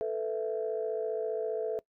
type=chord; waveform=sine; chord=A suspended second; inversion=none; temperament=just; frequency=440 / 495 / 660 Hz; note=A4 / B4 / E5; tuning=0 / +4 / +2 cents; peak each=-31 / -36 / -35 dBFS; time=0.01-1.79 s; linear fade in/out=0 ms; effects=noise-tail reverb RT60 0.1 s tail -22 dB re dry + tanh soft clip ceiling -21 dBFS